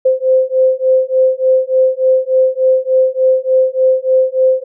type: beating tone pair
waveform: sine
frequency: 518 / 521.4 Hz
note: C5 / C5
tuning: -17 / -6 cents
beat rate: 3.4 Hz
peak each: -12 dBFS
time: 0.05-4.64 s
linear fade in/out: 10 ms
effects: none